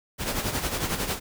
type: noise with tremolo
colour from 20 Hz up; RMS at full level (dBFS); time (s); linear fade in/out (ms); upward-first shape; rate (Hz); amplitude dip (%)
pink; -26; 0.18-1.2; 50; sine; 11; 60
effects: none